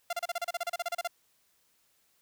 sawtooth tone bursts, 692 Hz, F5, 16 cents flat, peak -26 dBFS, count 16, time 0.1-1.075 s, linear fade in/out 5 ms, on 30 ms, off 33 ms, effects white hiss -70 dBFS RMS until 2.21 s

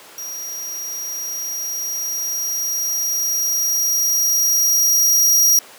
sawtooth tone with level ramp, 5710 Hz, F8, 37 cents sharp, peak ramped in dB -25 to -8 dBFS, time 0.18-5.59 s, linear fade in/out 2 ms, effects pink hiss -41 dBFS RMS until 5.78 s + high-pass 400 Hz 12 dB/octave

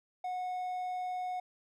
triangle tone with vibrato, 731 Hz, F#5, 21 cents flat, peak -32 dBFS, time 0.24-1.4 s, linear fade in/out 5 ms, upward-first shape triangle, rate 20 Hz, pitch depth 11 cents each way, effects none

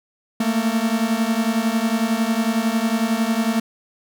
45% pulse beating tone pair, 220 / 231 Hz, A3 / A#3, 0 / -16 cents, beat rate 11 Hz, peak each -21 dBFS, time 0.4-3.6 s, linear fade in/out 5 ms, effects none

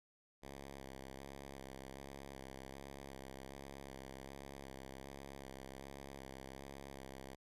5% pulse tone with vibrato, 67.7 Hz, C#2, 40 cents flat, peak -38 dBFS, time 0.42-7.36 s, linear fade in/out 20 ms, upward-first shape square, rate 1.3 Hz, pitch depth 27 cents each way, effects resampled to 32000 Hz

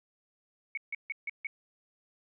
sine tone bursts, 2225 Hz, C#7, 6 cents sharp, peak -32 dBFS, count 5, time 0.75-1.47 s, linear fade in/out 2 ms, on 24 ms, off 150 ms, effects none

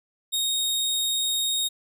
sawtooth tone, 3729 Hz, A#7, in tune, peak -20 dBFS, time 0.32-1.69 s, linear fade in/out 20 ms, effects none

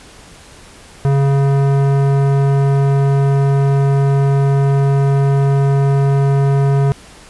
sine tone with tanh clipping, 138.59 Hz, C#3, in tune, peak -12 dBFS, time 1.05-6.92 s, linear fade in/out 0 ms, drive 17 dB, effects pink hiss -40 dBFS RMS until 7.29 s + resampled to 24000 Hz

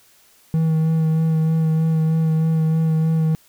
triangle tone with vibrato, 160 Hz, D#3, 49 cents sharp, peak -13 dBFS, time 0.54-3.35 s, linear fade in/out 0 ms, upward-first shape sine, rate 3.2 Hz, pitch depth 17 cents each way, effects white hiss -54 dBFS RMS until 3.48 s

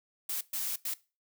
blue noise bursts at uneven times, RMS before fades -34 dBFS, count 3, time 0.29-0.41 / 0.53-0.76 / 0.85-0.94 s, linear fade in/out 5 ms, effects noise-tail reverb RT60 0.3 s tail -20 dB re dry

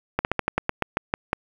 slowing click train, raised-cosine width 0.5 ms, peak -6 dBFS, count 11, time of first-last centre 0.19-1.331 s, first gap 59 ms, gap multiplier 1.14, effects 7-bit

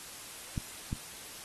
clicks, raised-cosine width 5 ms, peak -20 dBFS, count 2, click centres 0.578 / 0.929 s, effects white hiss -46 dBFS RMS until 1.44 s + AAC 32 kbps

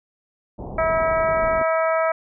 pink low-pass noise, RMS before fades -32 dBFS, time 0.58-1.63 s, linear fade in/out 10 ms, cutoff 900 Hz, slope 48 dB/octave
harmonic tone, 323.6 Hz, E4, 32 cents flat, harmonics 2 / 3 / 4 / 5 / 6 / 7, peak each -19 / -28 / -24 / -32 / -33 / -32 dBFS, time 0.78-2.12 s, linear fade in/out 5 ms
effects none

